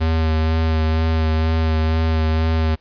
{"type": "tone with vibrato", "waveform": "square", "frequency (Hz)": 79.9, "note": "D#2", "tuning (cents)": 47, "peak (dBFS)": -16, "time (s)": [0, 2.76], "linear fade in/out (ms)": 20, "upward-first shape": "sine", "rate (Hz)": 2.1, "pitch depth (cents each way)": 19, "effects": ["pink hiss -58 dBFS RMS until 2.8 s", "resampled to 11025 Hz"]}